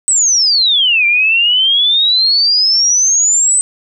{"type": "exponential two-way sweep", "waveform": "sine", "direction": "down then up", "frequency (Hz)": [8180, 2349, 8180], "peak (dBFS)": -8, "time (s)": [0.08, 3.61], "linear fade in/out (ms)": 0, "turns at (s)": 1.06, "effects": []}